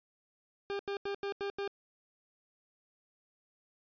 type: tone bursts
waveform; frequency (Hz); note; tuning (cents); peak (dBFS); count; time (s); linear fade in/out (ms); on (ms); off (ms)
40% pulse; 400; G4; +35; -33; 6; 0.7-1.677; 0; 92; 85
effects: resampled to 11025 Hz